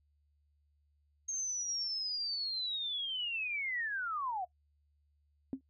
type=linear sweep; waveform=sine; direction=down; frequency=6450 to 698.5 Hz; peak=-34 dBFS; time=1.28-4.45 s; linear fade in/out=10 ms
type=tone with exponential decay; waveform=sine; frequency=266.5 Hz; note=C4; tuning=32 cents sharp; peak=-29 dBFS; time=5.53-5.61 s; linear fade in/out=1 ms; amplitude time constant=17 ms
effects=noise-tail reverb RT60 0.1 s tail -18 dB re dry + added 73 Hz sine -70 dBFS peak until 5.69 s